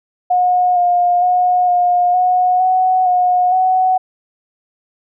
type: tone with pitch steps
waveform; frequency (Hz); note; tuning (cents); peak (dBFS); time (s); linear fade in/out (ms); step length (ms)
sine; 723 / 709 / 723 / 713 / 729 / 743 / 724 / 745; F#5 / F5 / F#5 / F5 / F#5 / F#5 / F#5 / F#5; -40 / +26 / -40 / +36 / -26 / +7 / -38 / +12; -10; 0.3-3.98; 10; 460
effects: none